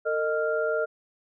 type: tone cluster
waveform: sine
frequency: 453.7 / 618 / 1392 Hz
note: A#4 / D#5 / F6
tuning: -47 / -12 / -6 cents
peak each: -27 / -27 / -30 dBFS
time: 0.05-0.86 s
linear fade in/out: 20 ms
effects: none